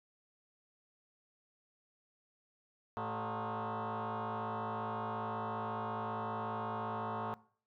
sine tone with frequency modulation, 109.8 Hz, A2, 3 cents flat, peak -34 dBFS, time 2.97-7.34 s, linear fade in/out 0 ms, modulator 165 Hz, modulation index 7, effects noise-tail reverb RT60 0.5 s tail -22 dB re dry + tanh soft clip ceiling -34 dBFS

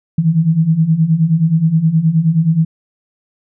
sine beating tone pair, 155.56 / 165.06 Hz, D#3 / E3, 0 / +3 cents, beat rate 9.5 Hz, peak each -15 / -11 dBFS, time 0.18-2.65 s, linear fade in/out 5 ms, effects none

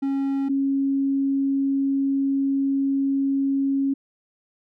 triangle / sine tone pair in turn, 274 / 274 Hz, C#4 / C#4, -20 / -20 cents, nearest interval unison, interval 0 cents, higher neither, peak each -19 / -19 dBFS, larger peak neither, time 0.02-0.49 / 0.49-3.94 s, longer second, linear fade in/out 10 ms, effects none

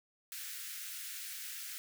white high-pass noise, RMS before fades -44 dBFS, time 0.32-1.78 s, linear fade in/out 0 ms, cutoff 1400 Hz, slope 48 dB/octave, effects none

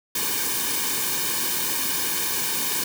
white noise with comb filter, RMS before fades -25 dBFS, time 0.15-2.84 s, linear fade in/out 5 ms, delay 1.5 ms, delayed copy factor -0.9, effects none

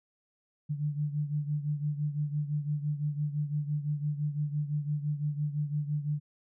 sine beating tone pair, 146.83 / 152.73 Hz, D3 / D#3, 0 / -32 cents, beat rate 5.9 Hz, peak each -30 / -35 dBFS, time 0.69-6.2 s, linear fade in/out 20 ms, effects none

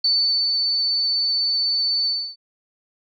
sine tone with ADSR envelope, 4508 Hz, C#8, 28 cents sharp, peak -15 dBFS, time 0.04-2.36 s, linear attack 5 ms, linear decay 430 ms, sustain -3 dB, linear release 290 ms, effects none

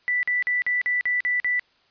sine tone bursts, 1975.5 Hz, B6, in tune, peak -20 dBFS, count 8, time 0.08-1.595 s, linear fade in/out 0 ms, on 150 ms, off 45 ms, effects white hiss -62 dBFS RMS until 1.9 s + resampled to 11025 Hz

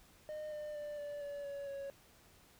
triangle tone with pitch steps, 611 / 601.2 / 591.6 / 582.1 / 572.7 / 563.5 / 554.5 Hz, D#5 / D5 / D5 / D5 / D5 / C#5 / C#5, -32 / +40 / +13 / -15 / -44 / +28 / 0 cents, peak -39 dBFS, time 0.29-1.9 s, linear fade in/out 0 ms, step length 230 ms, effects pink hiss -64 dBFS RMS until 2.59 s

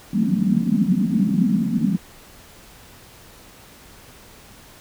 pink band-pass noise, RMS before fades -19 dBFS, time 0.13-1.97 s, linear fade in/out 10 ms, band 180 to 240 Hz, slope 48 dB/octave, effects pink hiss -46 dBFS RMS until 4.8 s

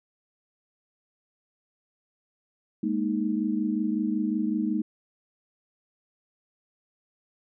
sine chord, Ab suspended second, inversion none, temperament equal, 207.7 / 233.1 / 311.1 Hz, Ab3 / Bb3 / Eb4, 0 / 0 / 0 cents, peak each -28 / -29 / -28 dBFS, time 2.83-4.82 s, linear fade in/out 5 ms, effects none

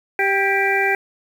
harmonic tone with a mistuned harmonic, 392 Hz, G4, in tune, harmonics 1 / 2 / 4 / 5 / 6, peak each -22 / -22 / -22 / -22 / -22 dBFS, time 0.19-0.95 s, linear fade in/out 2 ms, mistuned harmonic 4, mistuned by +29 cents, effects 7-bit

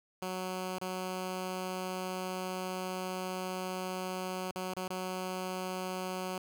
10% pulse tone with dropouts, 185 Hz, F#3, in tune, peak -27 dBFS, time 0.22-6.38 s, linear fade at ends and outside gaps 2 ms, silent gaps 0.784-0.814 / 4.512-4.559 / 4.737-4.766 / 4.88-4.903 s, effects none

